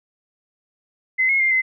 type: tone with pitch steps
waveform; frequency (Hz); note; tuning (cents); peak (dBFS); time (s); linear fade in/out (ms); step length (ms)
sine; 2049 / 2166 / 2106 / 2053; C7 / C#7 / C7 / C7; -37 / -41 / +11 / -33; -15; 1.18-1.62; 20; 110
effects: none